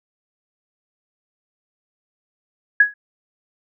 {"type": "tone with exponential decay", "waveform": "sine", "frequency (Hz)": 1670, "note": "G#6", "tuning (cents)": 9, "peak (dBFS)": -5, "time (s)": [2.8, 2.94], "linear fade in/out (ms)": 5, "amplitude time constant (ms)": 30, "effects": []}